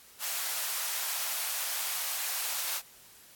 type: high-pass noise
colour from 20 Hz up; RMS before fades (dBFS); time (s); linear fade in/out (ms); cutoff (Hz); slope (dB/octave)
white; -33; 0.19-2.82; 50; 650; 24
effects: white hiss -55 dBFS RMS until 3.35 s + AAC 64 kbps

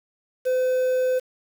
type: tone with quantisation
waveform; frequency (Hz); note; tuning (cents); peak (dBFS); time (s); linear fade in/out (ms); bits
triangle; 510; C5; -44; -17; 0.45-1.2; 20; 7
effects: none

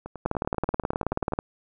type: two click trains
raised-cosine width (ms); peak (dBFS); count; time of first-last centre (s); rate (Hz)
1; -22 / -10; 14 / 22; 0.06-1.322 / 0.26-1.389; 10.3 / 18.6
effects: none

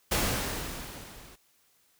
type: noise with level ramp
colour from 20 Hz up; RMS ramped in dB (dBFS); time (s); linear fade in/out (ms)
pink; -25 to -52; 0.11-1.36; 10
effects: white hiss -67 dBFS RMS until 1.99 s

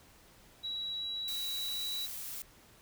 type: tone with pitch glide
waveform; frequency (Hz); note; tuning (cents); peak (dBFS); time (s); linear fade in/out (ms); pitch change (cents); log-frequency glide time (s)
sine; 3893 to 3920; B7 to B7; -26 to -14; -35; 0.63-2.07; 20; +12; 0.78-1.95
type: noise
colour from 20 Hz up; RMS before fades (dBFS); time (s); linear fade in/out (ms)
blue; -42; 1.28-2.42; 0
effects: pink hiss -60 dBFS RMS until 2.81 s

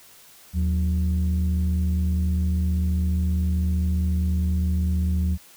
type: tone pair together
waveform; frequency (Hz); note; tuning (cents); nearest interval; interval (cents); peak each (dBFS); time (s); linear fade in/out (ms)
sine; 77.78 / 182.66; D#2 / F#3; 0 / -22; octave + minor third; 1478; -19 / -25; 0.53-5.38; 50
effects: tanh soft clip ceiling -15 dBFS + white hiss -50 dBFS RMS until 5.56 s

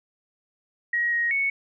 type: tone with pitch steps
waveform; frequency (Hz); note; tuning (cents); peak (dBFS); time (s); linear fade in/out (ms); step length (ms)
sine; 1895 / 1881 / 2214; A#6 / A#6 / C#7; +28 / +15 / -3; -21; 0.93-1.5; 5; 190
effects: none

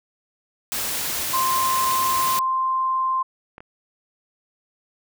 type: noise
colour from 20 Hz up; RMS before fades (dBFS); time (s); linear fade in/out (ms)
white; -26; 0.72-2.39; 0
type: tone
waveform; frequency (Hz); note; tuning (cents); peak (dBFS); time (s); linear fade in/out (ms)
sine; 1046.5; C6; 0; -19; 1.33-3.23; 10
type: clicks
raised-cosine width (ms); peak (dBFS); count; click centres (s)
0.5; -25; 2; 3.581 / 3.605
effects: none

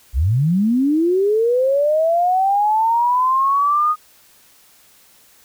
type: linear sweep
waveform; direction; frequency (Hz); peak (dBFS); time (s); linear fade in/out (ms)
sine; up; 53.1 to 1244.5; -13; 0.13-3.96; 50
effects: white hiss -51 dBFS RMS until 5.44 s

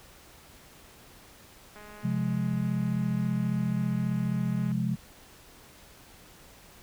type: click train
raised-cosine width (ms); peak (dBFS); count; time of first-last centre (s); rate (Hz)
0.5; -34; 619; 1.76-4.717; 209
type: chord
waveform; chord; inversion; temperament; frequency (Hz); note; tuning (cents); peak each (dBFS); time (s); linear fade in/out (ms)
sine; F minor; second; just; 130.96 / 174.61 / 209.5; C3 / F3 / Ab3; +2 / 0 / +15; -30; 2.03-4.96; 20
effects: pink hiss -53 dBFS RMS until 6.82 s

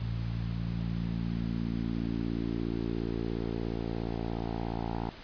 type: tone with low-pass filter sweep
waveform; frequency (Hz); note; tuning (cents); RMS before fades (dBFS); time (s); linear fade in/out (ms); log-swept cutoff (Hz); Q
10% pulse; 57; A#1; -38; -33; 0-5.1; 10; 120 to 870; 2.2
effects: pink hiss -48 dBFS RMS until 5.23 s + resampled to 11025 Hz

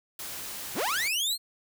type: noise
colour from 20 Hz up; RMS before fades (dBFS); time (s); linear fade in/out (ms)
white; -38; 0.19-1.08; 2
type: linear sweep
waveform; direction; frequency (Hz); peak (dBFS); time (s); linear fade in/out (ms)
sawtooth; up; 47.97 to 4336; -23; 0.74-1.38; 50
effects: none

